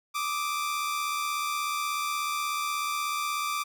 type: tone pair together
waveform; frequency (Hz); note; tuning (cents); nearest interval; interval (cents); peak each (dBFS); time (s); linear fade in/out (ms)
sawtooth; 1174.7 / 1251.2; D6 / D#6; 0 / +9; minor second; 109; -25 / -33; 0.14-3.64; 20
effects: none